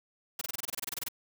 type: noise bursts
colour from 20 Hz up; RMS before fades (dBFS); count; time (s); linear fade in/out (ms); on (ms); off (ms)
white; -35; 15; 0.39-1.085; 5; 23; 25
effects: none